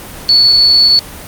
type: tone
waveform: sine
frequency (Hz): 4435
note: C#8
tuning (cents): 0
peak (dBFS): -4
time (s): 0.29-0.99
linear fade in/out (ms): 0
effects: pink hiss -29 dBFS RMS until 1.27 s + Opus 24 kbps